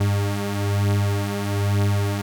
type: beating tone pair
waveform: 40% pulse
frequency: 100.3 / 101.4 Hz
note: G2 / G#2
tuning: +40 / -41 cents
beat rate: 1.1 Hz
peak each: -24 / -20 dBFS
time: 0-2.22 s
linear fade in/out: 10 ms
effects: none